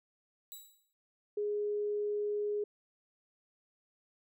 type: tone with exponential decay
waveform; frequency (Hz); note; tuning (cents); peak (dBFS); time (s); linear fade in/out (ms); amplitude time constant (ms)
5% pulse; 3904; B7; -21; -35; 0.52-0.93; 0; 87
type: tone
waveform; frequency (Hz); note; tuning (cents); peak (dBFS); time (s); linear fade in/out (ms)
sine; 415.3; G#4; 0; -31; 1.37-2.64; 5
effects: none